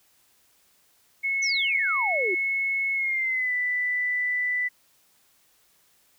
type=tone with pitch glide; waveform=sine; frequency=2190 to 1985.2 Hz; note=C#7 to B6; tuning=-22 to +8 cents; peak=-23 dBFS; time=1.23-4.69 s; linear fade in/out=20 ms; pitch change=-170 cents; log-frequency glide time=2.94-3.53 s
type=exponential sweep; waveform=sine; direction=down; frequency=6272 to 340 Hz; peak=-26 dBFS; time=1.42-2.35 s; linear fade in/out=10 ms
effects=white hiss -63 dBFS RMS until 6.18 s